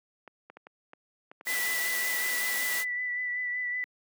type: clicks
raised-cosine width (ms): 0.5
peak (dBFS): -31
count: 12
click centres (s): 0.277 / 0.5 / 0.57 / 0.669 / 0.934 / 1.315 / 1.411 / 1.47 / 1.707 / 1.864 / 2.047 / 2.207
type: noise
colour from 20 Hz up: white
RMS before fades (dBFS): -33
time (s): 1.45-2.85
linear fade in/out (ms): 50
type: tone with vibrato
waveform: sine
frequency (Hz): 1978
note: B6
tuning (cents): +2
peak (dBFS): -29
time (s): 1.47-3.84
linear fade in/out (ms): 0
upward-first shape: sine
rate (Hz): 5.3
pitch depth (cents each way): 21
effects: high-pass 300 Hz 12 dB/octave